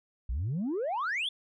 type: exponential sweep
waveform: sine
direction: up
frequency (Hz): 53 to 3568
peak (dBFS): -27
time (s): 0.29-1.29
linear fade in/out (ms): 5
effects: tanh soft clip ceiling -27 dBFS